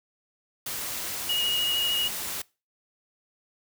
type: noise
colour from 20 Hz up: white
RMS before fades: -33 dBFS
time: 0.66-2.42 s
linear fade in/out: 5 ms
type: tone with vibrato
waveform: sine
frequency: 2882 Hz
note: F#7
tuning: 46 cents flat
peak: -24 dBFS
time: 1.29-2.08 s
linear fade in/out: 5 ms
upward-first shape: sine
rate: 13 Hz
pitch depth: 20 cents each way
effects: noise-tail reverb RT60 0.3 s tail -23 dB re dry